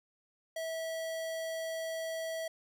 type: tone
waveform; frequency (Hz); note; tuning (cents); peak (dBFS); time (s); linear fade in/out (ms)
square; 650; E5; -24; -36; 0.56-2.48; 5
effects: none